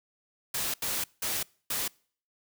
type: noise bursts at uneven times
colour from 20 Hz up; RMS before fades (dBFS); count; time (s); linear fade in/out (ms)
white; -31; 4; 0.54-0.74 / 0.82-1.04 / 1.22-1.43 / 1.7-1.88; 5
effects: noise-tail reverb RT60 0.5 s tail -26 dB re dry